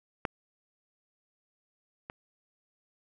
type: clicks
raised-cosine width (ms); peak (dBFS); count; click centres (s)
0.5; -14 / -24; 2; 0.252 / 2.099
effects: none